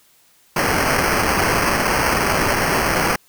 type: noise with sample-and-hold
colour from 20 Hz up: blue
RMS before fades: -18 dBFS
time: 0.56-3.16 s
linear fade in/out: 5 ms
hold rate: 3675 Hz
effects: white hiss -55 dBFS RMS until 3.28 s